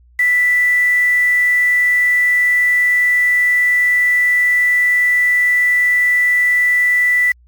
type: tone with quantisation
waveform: sine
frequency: 1975.5 Hz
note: B6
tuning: in tune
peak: -10 dBFS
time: 0.19-7.32 s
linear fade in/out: 5 ms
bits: 5
effects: added 60 Hz sine -45 dBFS peak until 7.47 s + MP3 96 kbps